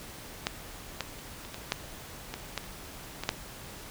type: clicks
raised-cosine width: 0.2 ms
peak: -10 / -13 / -30 / -25 / -21 / -9 / -18 / -13 / -29 / -16 / -8 dBFS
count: 11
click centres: 0.469 / 1.007 / 1.191 / 1.45 / 1.544 / 1.721 / 2.34 / 2.577 / 2.641 / 3.236 / 3.291 s
effects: pink hiss -45 dBFS RMS until 3.9 s